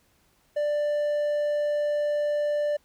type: tone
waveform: triangle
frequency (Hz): 590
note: D5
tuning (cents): +8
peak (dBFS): -21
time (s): 0.56-2.77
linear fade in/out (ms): 10
effects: pink hiss -65 dBFS RMS until 2.84 s